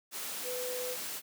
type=tone in noise; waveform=sine; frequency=500 Hz; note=B4; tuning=21 cents sharp; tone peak=-36 dBFS; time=0.43-0.97 s; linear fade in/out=50 ms; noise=white; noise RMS=-39 dBFS; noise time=0.11-1.22 s; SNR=0 dB; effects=high-pass 200 Hz 12 dB/octave